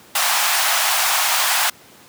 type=high-pass noise; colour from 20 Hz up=pink; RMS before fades=-18 dBFS; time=0.15-1.7 s; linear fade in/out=5 ms; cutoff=700 Hz; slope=48 dB/octave; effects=pink hiss -46 dBFS RMS until 2.08 s + high-pass 150 Hz 12 dB/octave